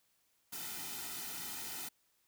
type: noise with comb filter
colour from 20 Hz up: white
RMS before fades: -43 dBFS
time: 0.52-1.89 s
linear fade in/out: 10 ms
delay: 1.8 ms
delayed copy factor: -0.75
effects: white hiss -75 dBFS RMS until 2.27 s